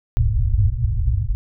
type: low-pass noise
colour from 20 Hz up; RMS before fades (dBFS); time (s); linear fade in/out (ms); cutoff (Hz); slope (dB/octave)
white; -18; 0.17-1.35; 0; 120; 96
effects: none